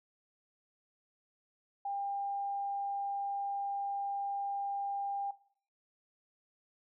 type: tone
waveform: sine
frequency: 799 Hz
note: G5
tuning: 33 cents sharp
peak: -34 dBFS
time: 1.85-5.31 s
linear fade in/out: 5 ms
effects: noise-tail reverb RT60 0.5 s tail -17 dB re dry